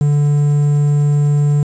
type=tone with quantisation; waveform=triangle; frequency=146 Hz; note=D3; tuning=10 cents flat; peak=-8 dBFS; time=0.01-1.63 s; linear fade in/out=2 ms; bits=6; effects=resampled to 16000 Hz